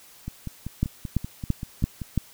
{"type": "two click trains", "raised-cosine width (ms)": 5, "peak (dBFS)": [-9, -19], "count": [5, 10], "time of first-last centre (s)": [[0.83, 2.177], [0.28, 2.017]], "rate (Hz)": [2.97, 5.18], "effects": ["white hiss -51 dBFS RMS until 2.33 s"]}